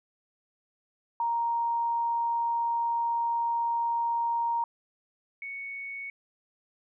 sine tone pair in turn, 934 / 2221 Hz, A#5 / C#7, +3 / +3 cents, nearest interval octave + minor third, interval 1500 cents, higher second, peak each -25 / -35 dBFS, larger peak first, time 1.2-4.64 / 5.42-6.1 s, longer first, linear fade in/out 2 ms, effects none

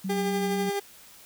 sine tone with vibrato, 189 Hz, F#3, 37 cents sharp, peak -28 dBFS, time 0.04-0.7 s, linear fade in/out 10 ms, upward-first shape square, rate 4.1 Hz, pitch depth 11 cents each way
30% pulse tone with tremolo, 401.7 Hz, G4, 42 cents sharp, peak -23 dBFS, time 0.09-0.8 s, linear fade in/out 10 ms, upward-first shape sine, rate 12 Hz, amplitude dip 30%
effects white hiss -51 dBFS RMS until 1.25 s

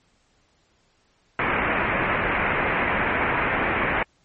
white low-pass noise, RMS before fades -23 dBFS, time 1.39-4.03 s, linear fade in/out 2 ms, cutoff 2400 Hz, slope 48 dB/octave, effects pink hiss -64 dBFS RMS until 4.24 s + MP3 32 kbps

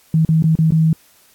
sine tone with dropouts, 160 Hz, D#3, 49 cents sharp, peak -10 dBFS, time 0.14-0.93 s, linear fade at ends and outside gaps 2 ms, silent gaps 0.25-0.289 / 0.424-0.44 / 0.554-0.588 / 0.707-0.721 s, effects white hiss -52 dBFS RMS until 1.34 s + AAC 64 kbps

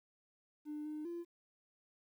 triangle tone with pitch steps, 299.8 / 304.2 / 342.8 Hz, D4 / D#4 / F4, +36 / -39 / -32 cents, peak -37 dBFS, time 0.65-1.25 s, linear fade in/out 50 ms, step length 200 ms, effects tanh soft clip ceiling -37 dBFS + 12-bit

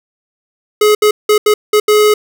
square tone bursts at uneven times, 422.5 Hz, G#4, 30 cents sharp, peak -7 dBFS, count 6, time 0.81-0.95 / 1.02-1.11 / 1.29-1.38 / 1.46-1.54 / 1.73-1.8 / 1.88-2.14 s, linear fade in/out 5 ms, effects none

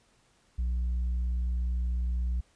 triangle tone with tanh clipping, 60.8 Hz, B1, 26 cents flat, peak -27 dBFS, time 0.58-2.41 s, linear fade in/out 10 ms, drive 7 dB, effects pink hiss -66 dBFS RMS until 2.55 s + resampled to 22050 Hz

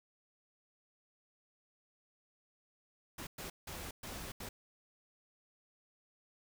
pink noise bursts at uneven times, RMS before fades -45 dBFS, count 5, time 3.18-3.27 / 3.38-3.5 / 3.67-3.91 / 4.03-4.32 / 4.4-4.49 s, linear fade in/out 5 ms, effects none

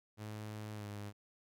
sawtooth tone with pitch glide, 106.8 to 102.98 Hz, G#2 to G#2, +49 to -14 cents, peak -39 dBFS, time 0.17-1.13 s, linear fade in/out 50 ms, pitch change -63 cents, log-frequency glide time 0.74-0.86 s, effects none

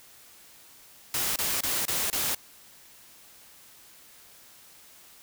white noise bursts, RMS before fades -28 dBFS, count 5, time 1.14-2.348 s, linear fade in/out 2 ms, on 220 ms, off 27 ms, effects white hiss -53 dBFS RMS until 5.22 s

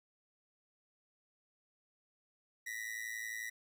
45% pulse ring-modulated tone, 1929 Hz, B6, 41 cents flat, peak -37 dBFS, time 2.66-3.5 s, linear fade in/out 10 ms, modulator 55.6 Hz, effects none

